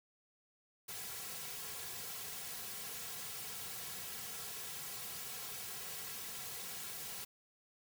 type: noise with comb filter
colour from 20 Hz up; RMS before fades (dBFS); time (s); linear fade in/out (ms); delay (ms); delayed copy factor
white; -45; 0.88-7.25; 10; 3.3; -0.85
effects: none